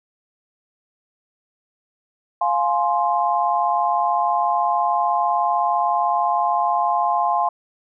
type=chord; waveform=sine; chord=F minor; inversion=none; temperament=just; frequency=698.5 / 838.1 / 1047.7 Hz; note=F5 / Ab5 / C6; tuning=0 / +16 / +2 cents; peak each=-21 dBFS; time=2.41-7.49 s; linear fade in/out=5 ms; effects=none